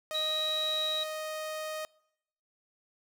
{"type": "tone", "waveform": "sawtooth", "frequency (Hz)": 622.3, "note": "D#5", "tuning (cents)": 0, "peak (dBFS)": -31, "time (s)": [0.11, 1.85], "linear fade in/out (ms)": 0}
{"type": "tone with pitch glide", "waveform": "sine", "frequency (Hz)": [3867, 3845], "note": ["B7", "B7"], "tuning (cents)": [-37, -47], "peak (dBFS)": -29, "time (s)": [0.14, 1.04], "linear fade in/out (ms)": 10, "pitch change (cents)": -10, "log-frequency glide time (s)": [0.52, 0.92]}
{"effects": ["noise-tail reverb RT60 0.8 s tail -25 dB re dry"]}